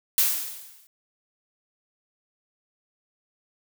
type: noise with exponential decay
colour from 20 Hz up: blue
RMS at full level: -18 dBFS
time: 0.18-0.87 s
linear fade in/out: 1 ms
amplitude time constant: 150 ms
effects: none